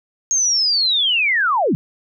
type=linear sweep; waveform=sine; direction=down; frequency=6560 to 130.81 Hz; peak=-14 dBFS; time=0.31-1.75 s; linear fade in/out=0 ms; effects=none